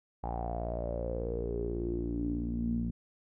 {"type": "tone with low-pass filter sweep", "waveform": "sawtooth", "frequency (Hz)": 58.27, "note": "A#1", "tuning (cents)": 0, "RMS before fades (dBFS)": -34, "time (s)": [0.23, 2.91], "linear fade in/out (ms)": 10, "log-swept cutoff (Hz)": [820, 210], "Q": 9.5, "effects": []}